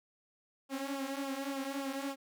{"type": "tone with flanger", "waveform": "sawtooth", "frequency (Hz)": 273.6, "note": "C#4", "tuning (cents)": -23, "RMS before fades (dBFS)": -38, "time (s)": [0.69, 2.16], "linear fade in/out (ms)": 50, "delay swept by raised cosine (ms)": [0.47, 4.57], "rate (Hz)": 3.5, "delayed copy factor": -0.7, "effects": []}